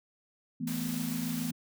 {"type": "chord", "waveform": "sine", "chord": "E suspended fourth", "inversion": "none", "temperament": "equal", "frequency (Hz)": [164.81, 220, 246.9], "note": ["E3", "A3", "B3"], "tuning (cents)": [0, 0, 0], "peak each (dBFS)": [-37, -37, -34], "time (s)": [0.6, 1.52], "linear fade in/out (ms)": 10}
{"type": "noise", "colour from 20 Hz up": "white", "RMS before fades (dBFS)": -41, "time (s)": [0.67, 1.51], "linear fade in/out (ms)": 5}
{"effects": []}